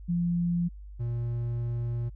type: tone pair in turn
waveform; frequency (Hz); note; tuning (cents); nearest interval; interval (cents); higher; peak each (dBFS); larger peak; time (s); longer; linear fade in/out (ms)
sine / triangle; 173 / 118.44; F3 / A#2; -16 / +28; perfect fifth; 656; first; -24 / -26; first; 0.08-0.69 / 0.99-2.1; second; 20
effects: added 50 Hz sine -41 dBFS peak until 2.15 s